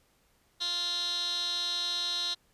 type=tone with band-pass filter; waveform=15% pulse; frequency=349.2 Hz; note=F4; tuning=in tune; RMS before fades=-32 dBFS; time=0.6-2.35 s; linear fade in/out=20 ms; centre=4100 Hz; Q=9.5; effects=pink hiss -68 dBFS RMS until 2.53 s + resampled to 32000 Hz